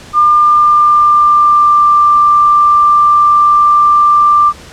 sine tone with pitch glide, 1200 to 1183.5 Hz, D6 to D6, +37 to +13 cents, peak -4 dBFS, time 0.13-4.53 s, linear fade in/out 50 ms, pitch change -24 cents, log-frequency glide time 0.36-1.89 s, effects pink hiss -34 dBFS RMS until 4.72 s + low-pass 8000 Hz 12 dB/octave

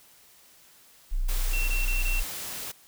sine tone, 30.71 Hz, B0, 9 cents flat, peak -23 dBFS, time 1.11-2.24 s, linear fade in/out 20 ms
white noise, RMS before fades -36 dBFS, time 1.28-2.72 s, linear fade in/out 10 ms
sine tone bursts, 2710 Hz, E7, 47 cents sharp, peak -30 dBFS, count 4, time 1.53-2.199 s, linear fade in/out 5 ms, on 150 ms, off 23 ms
effects white hiss -56 dBFS RMS until 2.87 s

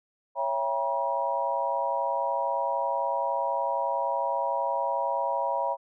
sine chord, C# diminished seventh, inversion none, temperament just, 554.4 / 665.2 / 798.3 / 957.9 Hz, C#5 / E5 / G5 / Bb5, 0 / +16 / +31 / +47 cents, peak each -31 / -32 / -33 / -28 dBFS, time 0.35-5.77 s, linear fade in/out 50 ms, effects none

